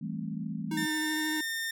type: chord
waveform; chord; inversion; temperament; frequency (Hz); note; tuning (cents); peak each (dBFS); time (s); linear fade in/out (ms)
sine; A minor seventh; second; just; 165 / 198 / 220 / 264; E3 / G3 / A3 / C4; +2 / +18 / 0 / +16; -37 / -38 / -37 / -42; 0.01-0.86; 10
type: tone with vibrato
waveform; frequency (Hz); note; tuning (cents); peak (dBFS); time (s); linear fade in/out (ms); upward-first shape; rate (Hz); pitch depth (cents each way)
square; 310.9; D#4; -1; -32; 0.71-1.41; 5; square; 13; 12
type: tone with pitch glide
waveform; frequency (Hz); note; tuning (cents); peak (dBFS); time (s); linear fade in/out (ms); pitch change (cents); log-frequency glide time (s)
sawtooth; 1799 to 1815.7; A6 to A#6; +38 to -46; -28; 0.77-1.71; 5; +16; 0.98-1.24
effects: none